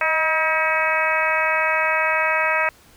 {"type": "harmonic tone with a mistuned harmonic", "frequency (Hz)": 319.6, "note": "D#4", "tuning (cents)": 47, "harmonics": [2, 3, 4, 5, 6, 7, 8], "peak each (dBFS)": [-25, -25, -25, -25, -25, -25, -25], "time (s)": [0.01, 2.69], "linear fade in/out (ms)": 2, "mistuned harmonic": 2, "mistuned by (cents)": -34, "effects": ["pink hiss -51 dBFS RMS until 2.96 s"]}